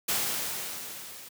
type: noise with level ramp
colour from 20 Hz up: white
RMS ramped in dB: -27 to -46 dBFS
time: 0.08-1.29 s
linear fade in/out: 10 ms
effects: high-pass 100 Hz 12 dB/octave